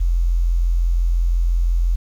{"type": "tone", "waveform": "sine", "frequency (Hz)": 42.91, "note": "F1", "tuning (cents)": -30, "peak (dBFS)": -14, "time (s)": [0, 1.96], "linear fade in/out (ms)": 10, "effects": ["8-bit"]}